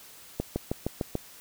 accelerating click train, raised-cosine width 2 ms, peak -14 dBFS, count 6, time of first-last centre 0.4-1.153 s, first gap 160 ms, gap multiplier 0.97, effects white hiss -50 dBFS RMS until 1.4 s

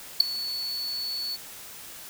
triangle tone with ADSR envelope, 4435 Hz, C#8, in tune, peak -7 dBFS, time 0.2-1.37 s, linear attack 6 ms, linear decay 4 ms, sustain -21 dB, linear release 27 ms, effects white hiss -43 dBFS RMS until 2.09 s

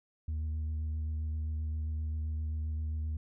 sine tone with vibrato, 77.78 Hz, D#2, in tune, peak -29 dBFS, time 0.28-3.17 s, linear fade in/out 5 ms, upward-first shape sine, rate 7.6 Hz, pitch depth 16 cents each way, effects tanh soft clip ceiling -31 dBFS

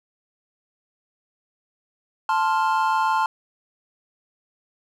triangle chord, F major, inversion first, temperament equal, 880 / 1046.5 / 1396.9 Hz, A5 / C6 / F6, 0 / 0 / 0 cents, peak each -19 / -21 / -25 dBFS, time 2.29-3.26 s, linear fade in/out 2 ms, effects none

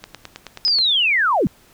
click train, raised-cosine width 0.2 ms, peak -15 dBFS, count 8, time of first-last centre 0.04-0.787 s, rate 9.37 Hz
sine linear sweep, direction down, 5130 to 132.1 Hz, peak -14 dBFS, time 0.65-1.47 s, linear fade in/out 0 ms
effects pink hiss -52 dBFS RMS until 1.73 s

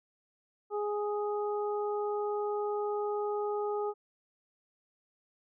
harmonic tone, 415.3 Hz, G#4, in tune, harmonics 1 / 2 / 3, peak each -31 / -37 / -41 dBFS, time 0.7-3.94 s, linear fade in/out 50 ms, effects none

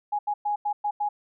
sine tone bursts at uneven times, 830 Hz, G#5, 1 cent flat, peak -23 dBFS, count 6, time 0.12-0.19 / 0.27-0.34 / 0.45-0.56 / 0.65-0.73 / 0.84-0.91 / 1-1.09 s, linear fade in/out 10 ms, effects none

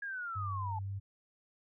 sine linear sweep, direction down, 1661.2 to 849 Hz, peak -37 dBFS, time 0.02-0.79 s, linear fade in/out 5 ms
sine tone with vibrato, 98 Hz, G2, in tune, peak -36 dBFS, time 0.35-1 s, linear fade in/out 20 ms, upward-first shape sine, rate 3.9 Hz, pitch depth 11 cents each way
effects none

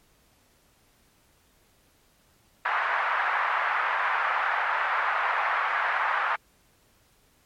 white band-pass noise, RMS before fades -26 dBFS, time 2.65-6.36 s, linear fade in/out 5 ms, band 790 to 1700 Hz, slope 24 dB/octave, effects pink hiss -63 dBFS RMS until 7.45 s + MP3 64 kbps

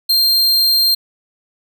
45% pulse tone, 4186 Hz, C8, in tune, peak -10 dBFS, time 0.09-0.95 s, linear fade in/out 10 ms, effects none

